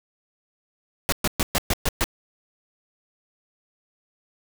pink noise bursts, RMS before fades -21 dBFS, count 7, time 1.09-2.041 s, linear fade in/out 0 ms, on 33 ms, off 120 ms, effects none

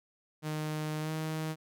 sawtooth tone with pitch glide, 153.9 to 157.41 Hz, D#3 to D#3, -19 to +20 cents, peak -29 dBFS, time 0.42-1.56 s, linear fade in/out 50 ms, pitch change +39 cents, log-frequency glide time 1-1.11 s, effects none

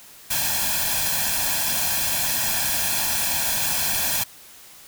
white noise with comb filter, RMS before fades -23 dBFS, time 0.3-4.24 s, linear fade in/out 10 ms, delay 1.2 ms, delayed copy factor +0.75, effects white hiss -46 dBFS RMS until 4.87 s

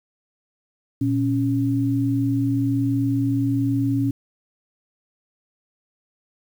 sine tone pair together, 118.1 / 276.9 Hz, A#2 / C#4, +23 / -2 cents, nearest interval octave + minor third, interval 1475 cents, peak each -22 / -20 dBFS, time 1.01-4.11 s, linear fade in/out 5 ms, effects 8-bit

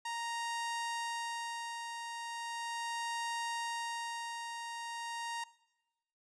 sawtooth tone with tremolo, 932.3 Hz, A#5, in tune, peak -31 dBFS, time 0.05-5.44 s, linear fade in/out 5 ms, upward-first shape sine, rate 0.38 Hz, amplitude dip 45%, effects noise-tail reverb RT60 1.0 s tail -20 dB re dry + resampled to 22050 Hz

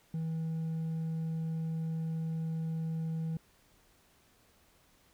sine tone with hard clipping, 161.7 Hz, E3, 33 cents flat, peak -33 dBFS, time 0.14-3.37 s, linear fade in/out 2 ms, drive 2 dB, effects pink hiss -66 dBFS RMS until 5.13 s

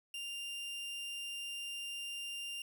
40% pulse tone, 2794 Hz, F7, in tune, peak -39 dBFS, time 0.14-2.62 s, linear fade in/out 2 ms, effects none

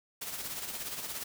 white noise with tremolo, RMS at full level -37 dBFS, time 0.21-1.24 s, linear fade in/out 10 ms, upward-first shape sine, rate 17 Hz, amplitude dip 50%, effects none

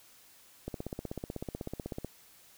click train, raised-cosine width 2 ms, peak -23 dBFS, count 23, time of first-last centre 0.68-2.046 s, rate 16.1 Hz, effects white hiss -59 dBFS RMS until 2.57 s

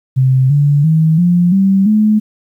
sine tone with pitch steps, 130.81 / 144.31 / 159.2 / 175.62 / 193.74 / 213.7 Hz, C3 / D3 / D#3 / F3 / G3 / G#3, 0 / -30 / +40 / +10 / -20 / +50 cents, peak -7 dBFS, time 0.16-2.2 s, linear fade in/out 20 ms, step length 340 ms, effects 8-bit

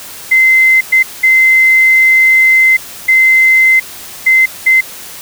sine tone bursts at uneven times, 2067 Hz, C7, 22 cents flat, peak -4 dBFS, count 6, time 0.31-0.81 / 0.92-1.03 / 1.23-2.77 / 3.08-3.8 / 4.26-4.46 / 4.66-4.81 s, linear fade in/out 10 ms, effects white hiss -29 dBFS RMS until 5.21 s

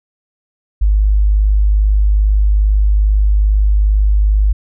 sine tone, 51.2 Hz, G#1, 24 cents flat, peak -8 dBFS, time 0.81-4.53 s, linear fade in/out 10 ms, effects none

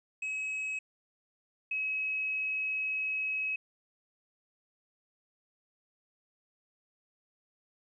triangle / sine tone pair in turn, 2559 / 2559 Hz, D#7 / D#7, +48 / +48 cents, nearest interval unison, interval 0 cents, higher neither, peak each -31 / -30 dBFS, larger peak second, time 0.22-0.79 / 1.71-3.56 s, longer second, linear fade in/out 5 ms, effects resampled to 22050 Hz + 12-bit

